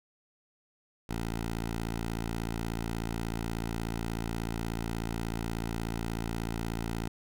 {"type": "tone", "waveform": "10% pulse", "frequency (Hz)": 56.5, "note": "A1", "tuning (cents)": 47, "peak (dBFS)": -24, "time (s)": [1.09, 7.08], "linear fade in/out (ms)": 5, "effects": []}